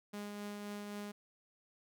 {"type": "tone with tremolo", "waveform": "sawtooth", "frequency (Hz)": 205.8, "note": "G#3", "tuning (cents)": -16, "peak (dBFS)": -37, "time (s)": [0.13, 1.12], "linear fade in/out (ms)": 10, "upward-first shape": "triangle", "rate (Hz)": 3.8, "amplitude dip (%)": 30, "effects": []}